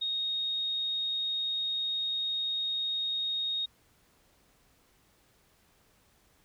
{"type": "tone", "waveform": "sine", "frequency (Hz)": 3729, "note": "A#7", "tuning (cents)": 0, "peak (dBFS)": -29, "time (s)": [0.01, 3.66], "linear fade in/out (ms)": 10, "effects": ["pink hiss -66 dBFS RMS until 6.44 s"]}